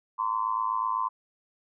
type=tone with amplitude modulation; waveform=sine; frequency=1031 Hz; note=C6; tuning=26 cents flat; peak=-21 dBFS; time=0.18-1.09 s; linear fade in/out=20 ms; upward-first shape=sine; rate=108 Hz; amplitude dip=95%; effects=none